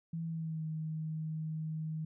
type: tone with pitch glide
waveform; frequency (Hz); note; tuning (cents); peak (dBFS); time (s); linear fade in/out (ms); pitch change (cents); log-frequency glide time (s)
sine; 164.81 to 157.37; E3 to D#3; 0 to +20; -35; 0.13-2.05; 5; -80; 0.24-0.65
effects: none